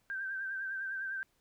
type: tone with vibrato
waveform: sine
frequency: 1568 Hz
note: G6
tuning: in tune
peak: -35 dBFS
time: 0.1-1.23 s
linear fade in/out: 0 ms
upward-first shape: sine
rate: 9.9 Hz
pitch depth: 47 cents each way
effects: pink hiss -74 dBFS RMS until 1.4 s